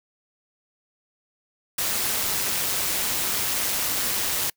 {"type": "noise with amplitude modulation", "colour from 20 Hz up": "white", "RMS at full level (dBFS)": -23, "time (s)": [1.78, 4.5], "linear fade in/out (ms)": 5, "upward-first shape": "sine", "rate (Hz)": 196, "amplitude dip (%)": 50, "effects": ["noise-tail reverb RT60 0.1 s tail -26 dB re dry"]}